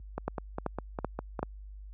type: two click trains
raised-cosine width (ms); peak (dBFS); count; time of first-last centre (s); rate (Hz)
1; -19 / -16; 7 / 4; 0.18-1.392 / 0.28-1.429; 4.95 / 2.61
effects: added 50 Hz sine -34 dBFS peak until 1.93 s + high-pass 80 Hz 12 dB/octave